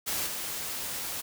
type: noise with level steps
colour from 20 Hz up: white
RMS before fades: -31 / -35 dBFS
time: 0.06-1.22 s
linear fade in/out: 20 ms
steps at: 0.26 s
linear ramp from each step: 10 ms
effects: none